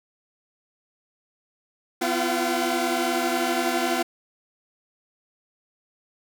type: tone cluster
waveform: sawtooth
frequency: 249.8 / 337.6 / 349.6 / 687 / 759 Hz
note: B3 / E4 / F4 / F5 / F#5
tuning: +20 / +41 / +2 / -29 / +44 cents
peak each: -25 dBFS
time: 2.01-4.03 s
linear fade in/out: 10 ms
effects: none